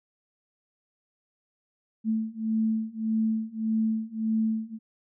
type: beating tone pair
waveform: sine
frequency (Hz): 220 / 221.7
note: A3 / A3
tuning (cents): 0 / +13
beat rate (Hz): 1.7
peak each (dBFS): -28 / -27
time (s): 2.04-4.79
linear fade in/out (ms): 50
effects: none